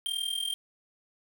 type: tone with amplitude modulation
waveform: square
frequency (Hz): 3180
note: G7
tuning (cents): +24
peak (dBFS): -27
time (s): 0.06-0.54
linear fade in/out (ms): 0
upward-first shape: sine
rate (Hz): 40.9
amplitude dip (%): 80
effects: 9-bit